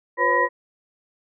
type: tone cluster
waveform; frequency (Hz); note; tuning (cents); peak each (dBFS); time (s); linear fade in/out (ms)
sine; 356.2 / 496.8 / 547 / 1002 / 1896; F4 / B4 / C#5 / B5 / A#6; +34 / +10 / -23 / +25 / +29; -29 / -24 / -26 / -20 / -21; 0.17-0.49; 50
effects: none